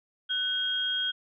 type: tone pair together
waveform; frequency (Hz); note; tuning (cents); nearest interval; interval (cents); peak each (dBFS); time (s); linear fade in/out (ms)
sine; 1500 / 3251; F#6 / G#7; +23 / -38; octave + minor second; 1339; -33 / -27; 0.29-1.12; 20
effects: none